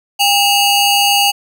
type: ring-modulated tone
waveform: sawtooth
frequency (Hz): 1833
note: A#6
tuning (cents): -30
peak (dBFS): -3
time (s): 0.19-1.32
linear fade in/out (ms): 20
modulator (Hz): 1030
effects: none